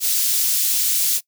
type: high-pass noise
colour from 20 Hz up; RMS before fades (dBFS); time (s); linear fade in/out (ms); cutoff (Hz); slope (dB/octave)
white; -19; 0-1.21; 50; 4100; 12
effects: noise-tail reverb RT60 0.1 s tail -22 dB re dry